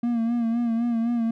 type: tone with vibrato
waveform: triangle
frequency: 233.1 Hz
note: A#3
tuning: in tune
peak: -19 dBFS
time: 0.03-1.31 s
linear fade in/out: 5 ms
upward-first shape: sine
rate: 3.9 Hz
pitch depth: 51 cents each way
effects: none